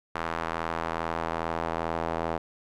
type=tone with band-pass filter sweep; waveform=sawtooth; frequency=82.41 Hz; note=E2; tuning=in tune; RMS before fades=-31 dBFS; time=0.15-2.38 s; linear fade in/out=5 ms; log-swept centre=1200 to 740 Hz; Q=1.3; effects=none